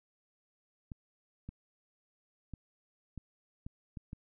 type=clicks; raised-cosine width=5 ms; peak=-30 dBFS; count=7; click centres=0.918 / 1.49 / 2.537 / 3.177 / 3.665 / 3.972 / 4.131 s; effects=none